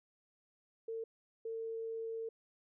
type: tone bursts at uneven times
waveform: sine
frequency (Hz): 451.6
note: A4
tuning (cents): +45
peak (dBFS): -38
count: 2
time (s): 0.88-1.04 / 1.45-2.29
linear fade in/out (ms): 5
effects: none